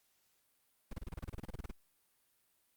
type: noise bursts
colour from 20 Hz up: brown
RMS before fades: -41 dBFS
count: 16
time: 0.91-1.713 s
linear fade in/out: 5 ms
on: 23 ms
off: 29 ms
effects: white hiss -75 dBFS RMS until 2.76 s + Opus 48 kbps